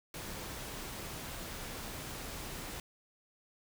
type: noise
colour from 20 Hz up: pink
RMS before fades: -43 dBFS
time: 0.14-2.8 s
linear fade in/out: 2 ms
effects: none